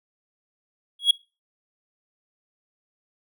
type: tone with exponential growth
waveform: triangle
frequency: 3322 Hz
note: G#7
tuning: in tune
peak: -8 dBFS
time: 0.99-1.11 s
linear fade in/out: 5 ms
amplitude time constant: 25 ms
effects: noise-tail reverb RT60 0.3 s tail -22 dB re dry